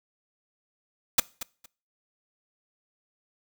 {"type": "noise with echo", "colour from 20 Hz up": "white", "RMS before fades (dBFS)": -18, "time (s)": [1.18, 1.2], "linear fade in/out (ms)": 5, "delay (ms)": 230, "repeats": 2, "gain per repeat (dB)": -15, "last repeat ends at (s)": 1.66, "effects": ["noise-tail reverb RT60 0.4 s tail -23 dB re dry"]}